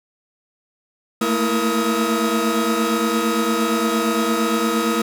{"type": "tone cluster", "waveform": "45% pulse", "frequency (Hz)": [220.2, 228.9, 330, 470.9, 1265], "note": ["A3", "A#3", "E4", "A#4", "D#6"], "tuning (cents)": [2, -31, 2, 18, 28], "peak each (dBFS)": -24, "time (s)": [1.21, 5.02], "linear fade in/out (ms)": 5, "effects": []}